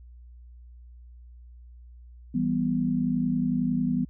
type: chord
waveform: sine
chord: E minor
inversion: none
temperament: equal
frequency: 164.81 / 196 / 246.9 Hz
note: E3 / G3 / B3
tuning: 0 / 0 / 0 cents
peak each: -29 / -29 / -25 dBFS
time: 2.34-4.05 s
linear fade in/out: 10 ms
effects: added 60 Hz sine -45 dBFS peak until 4.09 s